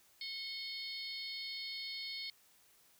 harmonic tone with a mistuned harmonic, 729 Hz, F#5, 26 cents flat, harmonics 3 / 4 / 5 / 6 / 7, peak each -47 / -51 / -50 / -43 / -51 dBFS, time 0.21-2.3 s, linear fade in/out 2 ms, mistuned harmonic 4, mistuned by +130 cents, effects white hiss -67 dBFS RMS until 2.99 s

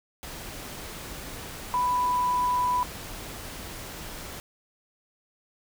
sine tone in noise, 991 Hz, B5, 6 cents sharp, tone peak -22 dBFS, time 1.74-2.83 s, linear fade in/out 0 ms, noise pink, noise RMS -39 dBFS, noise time 0.23-4.4 s, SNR +14 dB, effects none

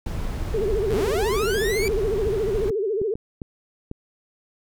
brown noise, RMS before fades -28 dBFS, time 0.06-2.7 s, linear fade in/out 2 ms
sine tone with vibrato, 415.3 Hz, G#4, in tune, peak -21 dBFS, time 0.54-3.14 s, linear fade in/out 2 ms, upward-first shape sine, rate 14 Hz, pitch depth 160 cents each way
sawtooth linear sweep, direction up, 65.7 to 2349 Hz, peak -23 dBFS, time 0.9-1.88 s, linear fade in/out 0 ms
clicks, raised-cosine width 3 ms, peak -19 dBFS, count 10, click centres 1.435 / 1.891 / 2.268 / 2.483 / 2.658 / 2.705 / 3.016 / 3.155 / 3.418 / 3.914 s
effects none

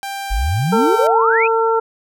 sawtooth tone with pitch glide, 790 to 776.4 Hz, G5 to G5, +13 to -17 cents, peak -20 dBFS, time 0.03-1.07 s, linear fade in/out 0 ms, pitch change -30 cents, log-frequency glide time 0.78-0.87 s
sine exponential sweep, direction up, 42.48 to 2700 Hz, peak -15 dBFS, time 0.3-1.48 s, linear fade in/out 20 ms
harmonic tone, 452.1 Hz, A4, 47 cents sharp, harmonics 1 / 2 / 3, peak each -15 / -18 / -20 dBFS, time 0.72-1.8 s, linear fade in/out 10 ms
effects none

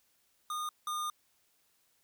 square tone pair in turn, 1224 / 1216.2 Hz, D#6 / D#6, -29 / -40 cents, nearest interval unison, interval 11 cents, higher first, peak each -35 / -34 dBFS, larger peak second, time 0.5-0.69 / 0.87-1.1 s, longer second, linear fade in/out 2 ms, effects white hiss -72 dBFS RMS until 2.03 s

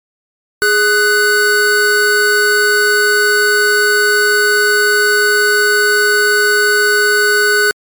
square tone pair together, 415.3 / 1492.4 Hz, G#4 / F#6, 0 / +14 cents, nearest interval octave + minor seventh, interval 2214 cents, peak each -15 / -11 dBFS, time 0.62-7.71 s, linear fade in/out 0 ms, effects MP3 96 kbps

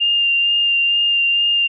sine tone with vibrato, 2800 Hz, F7, 4 cents sharp, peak -13 dBFS, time 0-1.68 s, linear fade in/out 20 ms, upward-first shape sine, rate 2.2 Hz, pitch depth 14 cents each way, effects none

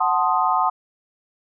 sine chord, F# diminished seventh, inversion none, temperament equal, 740 / 880 / 1046.5 / 1244.5 Hz, F#5 / A5 / C6 / Eb6, 0 / 0 / 0 / 0 cents, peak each -22 dBFS, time 0-0.7 s, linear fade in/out 10 ms, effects none

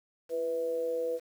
sine tone with amplitude modulation, 493.9 Hz, B4, in tune, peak -26 dBFS, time 0.29-1.2 s, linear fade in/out 50 ms, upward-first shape sine, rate 158 Hz, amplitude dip 60%, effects 9-bit

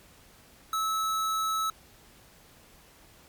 square tone, 1300 Hz, E6, 24 cents flat, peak -27 dBFS, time 0.73-1.7 s, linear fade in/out 2 ms, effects pink hiss -56 dBFS RMS until 3.28 s + MP3 96 kbps

